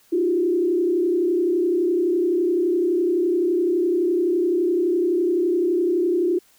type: tone with frequency modulation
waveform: sine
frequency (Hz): 351.6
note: F4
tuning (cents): +12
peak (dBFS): -17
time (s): 0.12-6.39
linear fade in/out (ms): 10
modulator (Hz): 31.8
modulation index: 0.96
effects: white hiss -57 dBFS RMS until 6.58 s